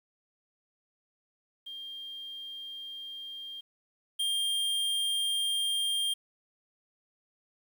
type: tone pair in turn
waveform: sine / square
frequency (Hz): 3200 / 3200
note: G7 / G7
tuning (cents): +35 / +35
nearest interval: unison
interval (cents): 0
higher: neither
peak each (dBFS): -39 / -28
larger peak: second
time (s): 1.66-3.61 / 4.19-6.14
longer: neither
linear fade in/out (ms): 10
effects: 10-bit